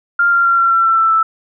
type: tone with pitch steps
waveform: sine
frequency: 1396.9 / 1385.6 / 1374.5 / 1363.4 / 1352.4 / 1341.5 / 1330.7 / 1320 Hz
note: F6 / F6 / F6 / F6 / E6 / E6 / E6 / E6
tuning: 0 / -14 / -28 / -42 / +44 / +30 / +16 / +2 cents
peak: -9 dBFS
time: 0.19-1.23 s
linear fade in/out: 5 ms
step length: 130 ms
effects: none